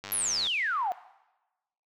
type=click train; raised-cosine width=0.2 ms; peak=-21 dBFS; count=44; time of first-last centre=0.04-0.47 s; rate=100 Hz
type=exponential sweep; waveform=sine; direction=down; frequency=11830 to 700 Hz; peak=-26 dBFS; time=0.12-0.92 s; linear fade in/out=0 ms
effects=noise-tail reverb RT60 1.0 s tail -18 dB re dry